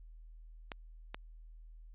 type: clicks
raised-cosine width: 0.3 ms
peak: -24 dBFS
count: 2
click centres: 0.718 / 1.145 s
effects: added 40 Hz sine -50 dBFS peak until 1.94 s + resampled to 8000 Hz